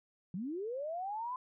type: linear sweep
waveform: sine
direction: up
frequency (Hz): 164.81 to 1031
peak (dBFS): -36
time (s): 0.34-1.36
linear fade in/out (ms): 2
effects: none